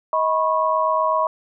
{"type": "tone cluster", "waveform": "sine", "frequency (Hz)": [633, 983, 1091], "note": ["D#5", "B5", "C#6"], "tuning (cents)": [30, -8, -28], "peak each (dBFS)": -21, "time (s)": [0.13, 1.27], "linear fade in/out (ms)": 2, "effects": []}